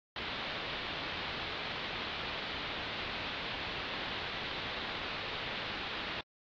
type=low-pass noise; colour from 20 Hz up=white; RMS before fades=-39 dBFS; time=0.16-6.21 s; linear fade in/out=2 ms; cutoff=4000 Hz; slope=48 dB/octave; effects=AAC 64 kbps